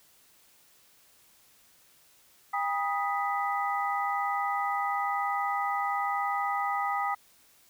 sine tone cluster, 803 / 964 / 1247 / 1982 Hz, G5 / B5 / D#6 / B6, +41 / -42 / +3 / +6 cents, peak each -30 / -36 / -31 / -36 dBFS, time 2.53-7.15 s, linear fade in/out 10 ms, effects white hiss -61 dBFS RMS until 7.69 s

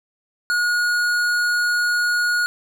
sine tone with tanh clipping, 1444 Hz, F#6, 43 cents flat, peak -19 dBFS, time 0.5-2.46 s, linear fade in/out 0 ms, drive 15 dB, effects none

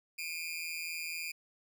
sawtooth tone with amplitude modulation, 2417 Hz, D7, 49 cents sharp, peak -30 dBFS, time 0.18-1.32 s, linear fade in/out 10 ms, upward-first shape sine, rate 164 Hz, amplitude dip 85%, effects none

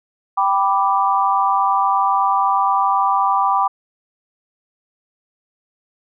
sine chord, G major, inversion none, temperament equal, 784 / 987.8 / 1174.7 Hz, G5 / B5 / D6, 0 / 0 / 0 cents, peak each -18 dBFS, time 0.37-3.68 s, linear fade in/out 10 ms, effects none

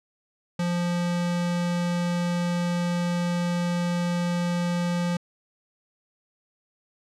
square tone, 174.61 Hz, F3, in tune, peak -24 dBFS, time 0.59-5.17 s, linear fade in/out 5 ms, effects low-pass 8000 Hz 12 dB/octave

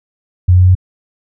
sine tone with pitch steps, 90.2 / 90.83 / 91.46 / 92.1 Hz, F#2 / F#2 / F#2 / F#2, -44 / -32 / -20 / -7 cents, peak -4 dBFS, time 0.48-0.752 s, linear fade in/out 10 ms, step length 68 ms, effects none

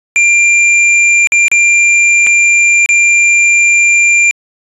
square tone with dropouts, 2382 Hz, D7, 24 cents sharp, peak -6 dBFS, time 0.16-4.31 s, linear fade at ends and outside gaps 0 ms, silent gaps 1.271-1.321 / 1.481-1.516 / 2.266-2.27 / 2.86-2.89 s, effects resampled to 24000 Hz

